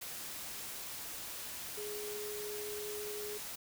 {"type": "tone in noise", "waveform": "sine", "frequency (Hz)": 418, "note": "G#4", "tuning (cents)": 11, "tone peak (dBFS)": -41, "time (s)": [1.77, 3.38], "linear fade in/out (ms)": 10, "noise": "white", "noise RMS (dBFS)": -44, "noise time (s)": [0.01, 3.56], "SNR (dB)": 0, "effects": []}